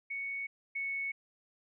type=tone pair in turn; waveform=sine; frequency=2222 / 2212 Hz; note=C#7 / C#7; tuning=+4 / -4 cents; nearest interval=unison; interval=8 cents; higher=first; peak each=-35 / -33 dBFS; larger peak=second; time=0.1-0.47 / 0.75-1.12 s; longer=neither; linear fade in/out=10 ms; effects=none